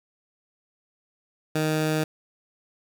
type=tone; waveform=15% pulse; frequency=155.6 Hz; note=D#3; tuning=in tune; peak=-16 dBFS; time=1.55-2.04 s; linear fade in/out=5 ms; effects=none